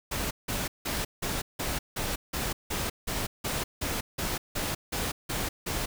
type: noise bursts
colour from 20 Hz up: pink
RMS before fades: -31 dBFS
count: 16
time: 0.11-5.86 s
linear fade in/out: 10 ms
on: 200 ms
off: 170 ms
effects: none